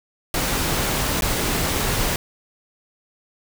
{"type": "noise with dropouts", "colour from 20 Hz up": "pink", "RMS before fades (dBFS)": -22, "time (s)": [0.34, 2.16], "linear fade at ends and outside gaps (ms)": 2, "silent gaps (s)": [1.21, 1.221], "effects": []}